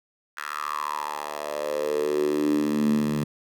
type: tone with high-pass filter sweep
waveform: 10% pulse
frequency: 74.5 Hz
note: D2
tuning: 25 cents sharp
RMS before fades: -26 dBFS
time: 0.37-3.24 s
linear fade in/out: 5 ms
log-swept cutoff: 1500 to 170 Hz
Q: 6.6
effects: none